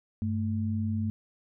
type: tone pair together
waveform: sine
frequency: 97.92 / 220 Hz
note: G2 / A3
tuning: -1 / 0 cents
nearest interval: octave + major second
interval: 1401 cents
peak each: -29 / -30 dBFS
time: 0.22-1.1 s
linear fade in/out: 0 ms
effects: none